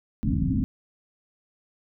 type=low-pass noise; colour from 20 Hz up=white; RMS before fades=-24 dBFS; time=0.23-0.64 s; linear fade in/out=0 ms; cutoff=280 Hz; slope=96 dB/octave; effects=none